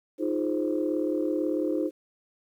sine chord, F minor seventh, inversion third, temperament equal, 311.1 / 349.2 / 415.3 / 523.3 Hz, Eb4 / F4 / Ab4 / C5, 0 / 0 / 0 / 0 cents, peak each -27 / -30 / -33 / -31 dBFS, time 0.18-1.91 s, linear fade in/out 50 ms, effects tanh soft clip ceiling -15 dBFS + 10-bit

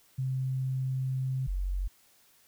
sine tone pair in turn, 131.1 / 46.35 Hz, C3 / F#1, +4 / +4 cents, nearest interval octave + tritone, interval 1800 cents, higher first, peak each -28 dBFS, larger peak neither, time 0.18-1.47 / 1.47-1.88 s, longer first, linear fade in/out 10 ms, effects white hiss -63 dBFS RMS until 2.47 s

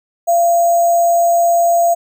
sine tone with sample-and-hold, 684 Hz, F5, 36 cents flat, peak -9 dBFS, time 0.27-1.95 s, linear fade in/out 20 ms, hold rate 7350 Hz, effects none

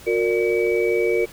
sine tone cluster, 361.8 / 461.5 / 587 / 2284 Hz, F#4 / A#4 / D5 / D7, -39 / -17 / -1 / -49 cents, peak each -21 / -20 / -28 / -27 dBFS, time 0.06-1.26 s, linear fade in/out 20 ms, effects pink hiss -43 dBFS RMS until 1.32 s

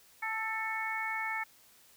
harmonic tone with a mistuned harmonic, 440.9 Hz, A4, 4 cents sharp, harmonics 2 / 3 / 4 / 5, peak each -38 / -41 / -38 / -36 dBFS, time 0.22-1.44 s, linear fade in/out 10 ms, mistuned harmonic 4, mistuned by +16 cents, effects white hiss -61 dBFS RMS until 1.96 s

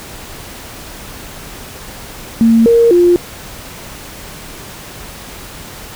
sine tone with pitch steps, 227.7 / 465.7 / 350.9 Hz, A#3 / A#4 / F4, -40 / -2 / +8 cents, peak -5 dBFS, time 2.41-3.16 s, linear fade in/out 0 ms, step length 250 ms, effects pink hiss -31 dBFS RMS until 5.95 s

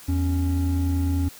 triangle tone pair together, 82.41 / 277 Hz, E2 / C#4, 0 / -1 cents, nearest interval octave + major sixth, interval 2099 cents, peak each -19 / -24 dBFS, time 0.08-1.29 s, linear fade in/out 10 ms, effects white hiss -45 dBFS RMS until 1.39 s

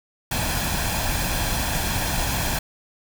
pink noise with comb filter, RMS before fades -24 dBFS, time 0.31-2.59 s, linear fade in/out 5 ms, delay 1.2 ms, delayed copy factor +0.55, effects none

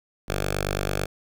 5% pulse tone with notch filter, 49 Hz, G1, in tune, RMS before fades -27 dBFS, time 0.28-1.06 s, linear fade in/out 10 ms, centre 250 Hz, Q 1, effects none

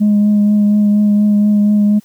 sine tone with vibrato, 207.7 Hz, G#3, in tune, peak -6 dBFS, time 0-2 s, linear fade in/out 20 ms, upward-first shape triangle, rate 4.2 Hz, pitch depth 18 cents each way, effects tanh soft clip ceiling -6 dBFS + white hiss -51 dBFS RMS until 2.04 s

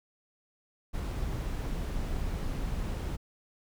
brown noise, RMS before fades -33 dBFS, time 0.93-3.17 s, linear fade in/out 20 ms, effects none

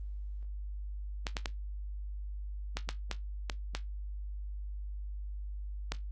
clicks, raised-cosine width 0.2 ms, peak -16 dBFS, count 9, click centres 1.268 / 1.368 / 1.458 / 2.77 / 2.89 / 3.113 / 3.498 / 3.75 / 5.92 s, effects added 50 Hz sine -37 dBFS peak until 6.11 s + Opus 24 kbps

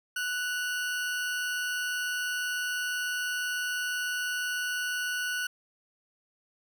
40% pulse tone pair together, 1480 / 2794 Hz, F#6 / F7, 0 / 0 cents, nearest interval major seventh, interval 1100 cents, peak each -29 / -39 dBFS, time 0.16-5.47 s, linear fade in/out 5 ms, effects none

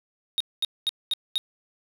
triangle tone bursts, 3729 Hz, A#7, in tune, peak -20 dBFS, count 5, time 0.38-1.38 s, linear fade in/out 0 ms, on 24 ms, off 220 ms, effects none

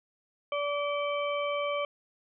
harmonic tone with a mistuned harmonic, 578 Hz, D5, 28 cents flat, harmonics 1 / 2 / 4 / 5, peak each -30 / -34 / -37 / -41 dBFS, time 0.52-1.85 s, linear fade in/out 2 ms, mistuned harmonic 5, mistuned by +120 cents, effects none

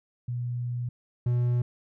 sine / triangle tone pair in turn, 121.8 / 121.8 Hz, B2 / B2, -24 / -24 cents, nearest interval unison, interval 0 cents, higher neither, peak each -28 / -20 dBFS, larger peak second, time 0.28-0.89 / 1.26-1.62 s, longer first, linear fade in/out 5 ms, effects none

